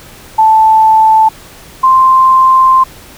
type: tone pair in turn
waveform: sine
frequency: 878 / 1046.1 Hz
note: A5 / C6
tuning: -4 / -1 cents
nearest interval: minor third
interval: 303 cents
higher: second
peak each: -3 dBFS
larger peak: neither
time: 0.38-1.29 / 1.83-2.84 s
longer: second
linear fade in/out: 10 ms
effects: pink hiss -35 dBFS RMS until 3.17 s